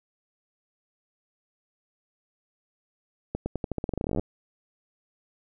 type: accelerating click train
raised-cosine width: 2 ms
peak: -15 dBFS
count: 21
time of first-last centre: 3.35-4.196 s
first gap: 110 ms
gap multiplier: 0.88
effects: none